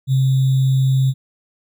sine tone with sample-and-hold, 132.6 Hz, C3, 23 cents sharp, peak -12 dBFS, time 0.07-1.14 s, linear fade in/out 50 ms, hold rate 3675 Hz, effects none

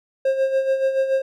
triangle tone with tremolo, 534 Hz, C5, 35 cents sharp, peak -13 dBFS, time 0.25-1.22 s, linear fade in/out 5 ms, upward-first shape sine, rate 7 Hz, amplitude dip 60%, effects none

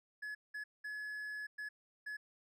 triangle tone bursts at uneven times, 1700 Hz, G#6, 40 cents sharp, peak -39 dBFS, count 5, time 0.22-0.35 / 0.54-0.64 / 0.84-1.47 / 1.58-1.69 / 2.06-2.17 s, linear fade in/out 10 ms, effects none

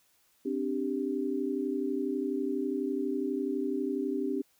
sine chord, C suspended second, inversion none, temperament equal, 261.6 / 293.7 / 392 Hz, C4 / D4 / G4, 0 / 0 / 0 cents, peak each -33 dBFS, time 0.45-4.42 s, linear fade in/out 10 ms, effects white hiss -68 dBFS RMS until 4.59 s

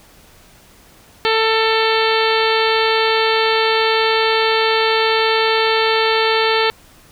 harmonic tone, 444.8 Hz, A4, 19 cents sharp, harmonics 1 / 2 / 3 / 4 / 5 / 6 / 7 / 8 / 9 / 10, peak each -17 / -20 / -22 / -23 / -24 / -25 / -25 / -26 / -27 / -27 dBFS, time 1.25-6.7 s, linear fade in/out 0 ms, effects pink hiss -47 dBFS RMS until 7.11 s

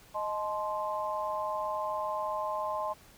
sine chord, A diminished, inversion second, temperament equal with one note detuned, 622.3 / 860.4 / 1046.5 Hz, Eb5 / A5 / C6, 0 / -39 / 0 cents, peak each -35 / -36 / -34 dBFS, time 0.14-2.94 s, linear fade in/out 20 ms, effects pink hiss -57 dBFS RMS until 3.17 s

